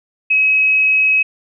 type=tone; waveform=sine; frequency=2554 Hz; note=D#7; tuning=45 cents sharp; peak=-10 dBFS; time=0.3-1.23 s; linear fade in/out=10 ms; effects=none